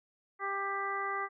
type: harmonic tone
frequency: 395.2 Hz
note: G4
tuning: 14 cents sharp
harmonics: 1 / 2 / 3 / 4 / 5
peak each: -41 / -40 / -35 / -42 / -39 dBFS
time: 0.39-1.29 s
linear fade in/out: 50 ms
effects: none